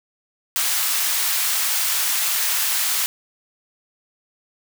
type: high-pass noise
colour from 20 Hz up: white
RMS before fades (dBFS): -21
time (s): 0.56-3.06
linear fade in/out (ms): 0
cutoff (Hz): 1000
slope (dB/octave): 12
effects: none